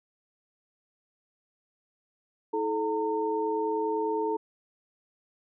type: tone cluster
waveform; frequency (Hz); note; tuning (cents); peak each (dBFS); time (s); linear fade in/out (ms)
sine; 322.8 / 432.5 / 912; E4 / A4 / A#5; -36 / -30 / -38; -33 / -28 / -31; 2.53-4.37; 10
effects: none